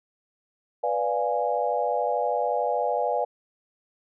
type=chord; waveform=sine; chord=B diminished seventh; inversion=none; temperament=equal; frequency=493.9 / 587.3 / 698.5 / 830.6 Hz; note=B4 / D5 / F5 / Ab5; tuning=0 / 0 / 0 / 0 cents; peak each=-28 dBFS; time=0.83-3.25 s; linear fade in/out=10 ms; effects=none